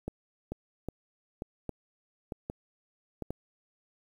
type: two click trains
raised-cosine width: 2 ms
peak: -22 / -21 dBFS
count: 4 / 5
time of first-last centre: 0.52-3.223 / 0.08-3.306 s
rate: 1.11 / 1.24 Hz
effects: 9-bit